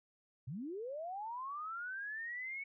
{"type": "linear sweep", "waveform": "sine", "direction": "up", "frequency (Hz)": [110, 2232], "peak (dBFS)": -40, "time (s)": [0.47, 2.64], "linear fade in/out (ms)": 10, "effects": []}